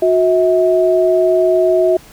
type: tone pair together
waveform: sine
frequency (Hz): 364.5 / 644.7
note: F#4 / E5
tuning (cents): -26 / -39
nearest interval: minor seventh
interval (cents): 987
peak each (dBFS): -12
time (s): 0.02-1.97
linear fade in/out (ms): 5
effects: pink hiss -42 dBFS RMS until 2.12 s